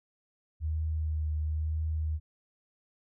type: tone with vibrato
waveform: sine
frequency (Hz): 77.78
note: D#2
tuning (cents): 0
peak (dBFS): -28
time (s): 0.6-2.2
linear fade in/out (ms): 50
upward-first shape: triangle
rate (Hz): 1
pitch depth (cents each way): 26
effects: none